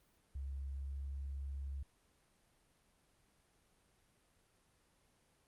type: tone with pitch glide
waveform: sine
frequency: 68.3 to 68.85 Hz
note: C#2 to C#2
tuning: -25 to -11 cents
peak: -40 dBFS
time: 0.35-1.83 s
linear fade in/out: 5 ms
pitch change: +14 cents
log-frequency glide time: 0.74-0.98 s
effects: pink hiss -73 dBFS RMS until 5.47 s + Opus 32 kbps